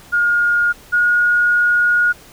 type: tone pair in turn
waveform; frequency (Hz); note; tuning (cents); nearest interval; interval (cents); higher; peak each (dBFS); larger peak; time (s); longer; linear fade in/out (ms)
sine; 1424 / 1440.5; F6 / F#6; +33 / -47; unison; 20; second; -12 / -11; second; 0.12-0.73 / 0.92-2.13; second; 20
effects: pink hiss -43 dBFS RMS until 2.32 s

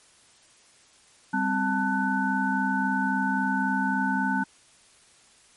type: tone cluster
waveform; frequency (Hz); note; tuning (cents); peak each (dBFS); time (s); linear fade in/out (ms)
sine; 196.9 / 260.6 / 886 / 1495; G3 / C4 / A5 / F#6; +8 / -7 / +12 / +17; -28; 1.33-4.44; 10
effects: white hiss -57 dBFS RMS until 5.56 s + MP3 48 kbps

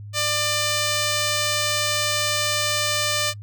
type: tone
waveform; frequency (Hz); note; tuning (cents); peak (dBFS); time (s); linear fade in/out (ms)
5% pulse; 596; D5; +25; -9; 0.13-3.34; 50
effects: noise-tail reverb RT60 0.1 s tail -26 dB re dry + added 103 Hz sine -34 dBFS peak until 3.42 s

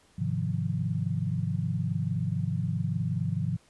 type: chord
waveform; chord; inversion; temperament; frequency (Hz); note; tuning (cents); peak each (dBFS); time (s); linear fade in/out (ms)
sine; F minor seventh; first; equal; 103.83 / 130.81 / 155.56 / 174.61; Ab2 / C3 / Eb3 / F3; 0 / 0 / 0 / 0; -32; 0.18-3.57; 10
effects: pink hiss -62 dBFS RMS until 3.69 s + resampled to 24000 Hz

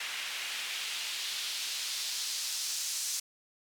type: noise with band-pass filter sweep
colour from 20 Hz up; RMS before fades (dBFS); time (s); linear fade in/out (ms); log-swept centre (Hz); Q
white; -36; 0-3.2; 5; 2300 to 6200; 1.4
effects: none

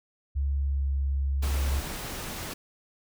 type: tone with pitch glide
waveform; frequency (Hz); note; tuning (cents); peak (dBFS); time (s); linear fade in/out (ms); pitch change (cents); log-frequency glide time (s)
sine; 69.6 to 68.68; C#2 to C#2; +8 to -15; -24; 0.35-1.81; 20; -23; 0.59-0.87
type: noise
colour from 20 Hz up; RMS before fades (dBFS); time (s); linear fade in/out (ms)
pink; -36; 1.42-2.54; 10
effects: none

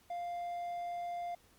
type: tone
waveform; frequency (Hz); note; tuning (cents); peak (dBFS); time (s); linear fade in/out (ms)
triangle; 698.5; F5; 0; -35; 0.1-1.35; 5
effects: pink hiss -66 dBFS RMS until 1.58 s + Opus 48 kbps

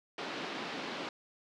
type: band-pass noise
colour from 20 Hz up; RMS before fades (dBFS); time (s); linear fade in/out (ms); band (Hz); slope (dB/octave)
pink; -40; 0.18-1.09; 2; 210 to 4400; 24
effects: none

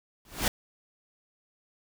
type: noise with exponential growth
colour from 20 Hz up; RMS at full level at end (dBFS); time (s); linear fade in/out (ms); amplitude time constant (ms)
pink; -21; 0.25-0.48; 2; 49
effects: none

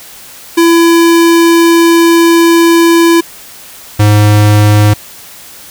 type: tone pair in turn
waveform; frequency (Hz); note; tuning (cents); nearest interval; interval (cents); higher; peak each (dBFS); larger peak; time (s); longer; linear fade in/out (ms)
square; 335.6 / 104.73; E4 / G#2; +31 / +15; octave + minor sixth; 2016; first; -4; neither; 0.57-3.21 / 3.99-4.94; first; 10
effects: white hiss -32 dBFS RMS until 5.7 s

